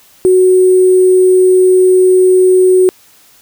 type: tone with sample-and-hold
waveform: sine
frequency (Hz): 370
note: F#4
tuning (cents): 0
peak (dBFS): -4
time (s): 0.25-2.89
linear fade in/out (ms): 0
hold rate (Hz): 8820
effects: white hiss -45 dBFS RMS until 3.41 s